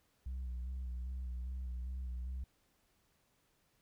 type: tone with vibrato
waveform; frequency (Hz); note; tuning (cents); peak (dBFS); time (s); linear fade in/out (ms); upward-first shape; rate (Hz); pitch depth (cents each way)
sine; 62.8; B1; +30; -36; 0.26-2.44; 5; square; 2.5; 35
effects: tanh soft clip ceiling -37 dBFS + pink hiss -75 dBFS RMS until 3.81 s